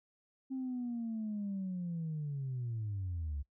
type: linear sweep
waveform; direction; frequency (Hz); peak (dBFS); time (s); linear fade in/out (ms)
sine; down; 266.7 to 67.5; -34; 0.5-3.43; 20
effects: noise-tail reverb RT60 0.1 s tail -22 dB re dry + tanh soft clip ceiling -32 dBFS